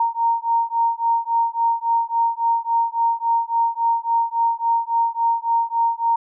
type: beating tone pair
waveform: sine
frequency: 924 / 927.6 Hz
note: A#5 / A#5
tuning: -16 / -9 cents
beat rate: 3.6 Hz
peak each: -20 dBFS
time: 0-6.16 s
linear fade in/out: 5 ms
effects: none